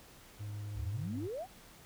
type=tone with pitch glide; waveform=triangle; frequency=103.83 to 102.52 Hz; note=G#2 to G#2; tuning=0 to -22 cents; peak=-37 dBFS; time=0.39-1.28 s; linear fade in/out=20 ms; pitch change=-22 cents; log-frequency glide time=0.59-1.11 s
type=exponential sweep; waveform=sine; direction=up; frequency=53 to 811 Hz; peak=-37 dBFS; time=0.74-1.47 s; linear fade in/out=50 ms
effects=pink hiss -57 dBFS RMS until 1.85 s